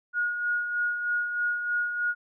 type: tone with tremolo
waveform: sine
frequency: 1442 Hz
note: F#6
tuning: 45 cents flat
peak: -23 dBFS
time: 0.13-2.15 s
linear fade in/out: 50 ms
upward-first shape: sine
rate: 3.2 Hz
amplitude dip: 50%
effects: none